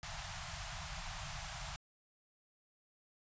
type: band-stop noise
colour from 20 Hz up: pink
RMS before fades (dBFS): -44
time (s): 0.03-1.76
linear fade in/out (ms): 0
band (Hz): 170 to 630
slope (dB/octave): 96
effects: resampled to 16000 Hz